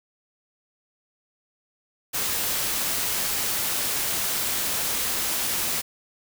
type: noise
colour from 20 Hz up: white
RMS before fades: -26 dBFS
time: 2.13-5.82 s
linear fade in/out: 20 ms
effects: none